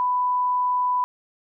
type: tone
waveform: sine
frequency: 994 Hz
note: B5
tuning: 11 cents sharp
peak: -19 dBFS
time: 0-1.04 s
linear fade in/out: 0 ms
effects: none